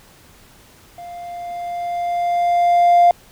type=tone with level ramp; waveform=triangle; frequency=698.5 Hz; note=F5; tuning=in tune; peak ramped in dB=-30 to -4 dBFS; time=0.98-3.11 s; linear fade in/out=2 ms; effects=tanh soft clip ceiling -4 dBFS + pink hiss -48 dBFS RMS until 3.31 s